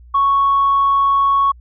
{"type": "tone", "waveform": "sine", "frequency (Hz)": 1108.7, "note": "C#6", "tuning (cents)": 0, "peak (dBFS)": -10, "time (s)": [0.14, 1.52], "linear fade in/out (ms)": 10, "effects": ["tanh soft clip ceiling -7 dBFS", "added 60 Hz sine -39 dBFS peak until 1.6 s"]}